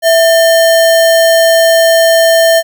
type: tone with sample-and-hold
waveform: sine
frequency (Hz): 659.3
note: E5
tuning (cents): 0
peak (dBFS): -4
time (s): 0.02-2.63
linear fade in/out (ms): 50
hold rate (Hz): 2450
effects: none